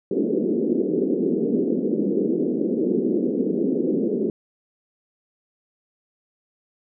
white band-pass noise, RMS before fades -22 dBFS, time 0.11-4.3 s, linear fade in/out 2 ms, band 190 to 440 Hz, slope 48 dB/octave, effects none

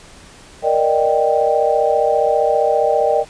sine chord, Eb major seventh, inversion second, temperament equal, 466.2 / 587.3 / 622.3 / 784 Hz, Bb4 / D5 / Eb5 / G5, 0 / 0 / 0 / 0 cents, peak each -18 dBFS, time 0.62-3.25 s, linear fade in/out 50 ms, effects pink hiss -42 dBFS RMS until 3.29 s + resampled to 22050 Hz

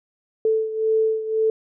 sine beating tone pair, 440 / 441.9 Hz, A4 / A4, 0 / +7 cents, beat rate 1.9 Hz, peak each -19 / -24 dBFS, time 0.45-1.5 s, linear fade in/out 2 ms, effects none

